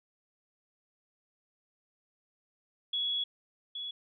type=tone pair in turn; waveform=sine; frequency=3364 / 3380 Hz; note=G#7 / G#7; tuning=+22 / +30 cents; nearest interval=unison; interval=8 cents; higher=second; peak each=-29 / -36 dBFS; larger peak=first; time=2.93-3.24 / 3.75-3.91 s; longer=first; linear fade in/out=5 ms; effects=none